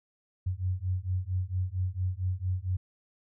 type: beating tone pair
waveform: sine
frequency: 90.1 / 94.5 Hz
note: F#2 / F#2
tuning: -45 / +37 cents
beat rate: 4.4 Hz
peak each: -31 dBFS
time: 0.46-2.77 s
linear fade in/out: 10 ms
effects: none